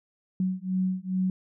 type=beating tone pair; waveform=sine; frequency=185 / 187.4 Hz; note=F#3 / F#3; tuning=0 / +22 cents; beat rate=2.4 Hz; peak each=-28 dBFS; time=0.4-1.3 s; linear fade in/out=2 ms; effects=none